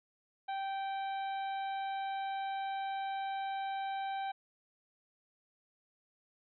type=harmonic tone with a mistuned harmonic; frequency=780 Hz; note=G5; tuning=9 cents flat; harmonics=1 / 2 / 3 / 4 / 5; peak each=-35 / -47 / -51 / -54 / -54 dBFS; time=0.48-4.32 s; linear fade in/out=10 ms; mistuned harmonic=5; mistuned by=-16 cents; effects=none